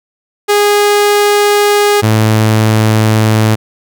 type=tone pair in turn; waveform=sawtooth; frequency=411.9 / 109.31 Hz; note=G#4 / A2; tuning=-14 / -11 cents; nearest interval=octave + major seventh; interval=2297 cents; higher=first; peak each=-3 dBFS; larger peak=neither; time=0.48-2.02 / 2.02-3.56 s; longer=neither; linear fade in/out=20 ms; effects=none